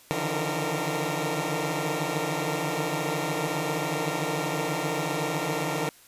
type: tone cluster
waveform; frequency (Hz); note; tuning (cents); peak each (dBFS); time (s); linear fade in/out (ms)
10% pulse; 144.4 / 152.2 / 158.5 / 171.6 / 459.9; D3 / D#3 / D#3 / F3 / A#4; -29 / -38 / +32 / -30 / -23; -25; 0.11-5.89; 0
effects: white hiss -54 dBFS RMS until 6.07 s + resampled to 32000 Hz